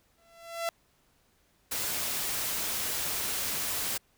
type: tone with exponential growth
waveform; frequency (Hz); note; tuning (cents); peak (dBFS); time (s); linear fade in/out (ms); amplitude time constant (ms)
sawtooth; 673; E5; +36; -23; 0.18-0.69; 0; 110
type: noise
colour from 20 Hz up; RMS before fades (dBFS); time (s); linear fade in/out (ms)
white; -32; 1.71-3.98; 10
effects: pink hiss -68 dBFS RMS until 4.17 s